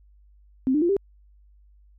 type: tone with pitch steps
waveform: sine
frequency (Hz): 261.6 / 300.5 / 345.2 / 396.5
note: C4 / D4 / F4 / G4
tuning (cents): 0 / +40 / -20 / +20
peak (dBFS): -18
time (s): 0.67-0.966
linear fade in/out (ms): 0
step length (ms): 74
effects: added 50 Hz sine -52 dBFS peak until 1.98 s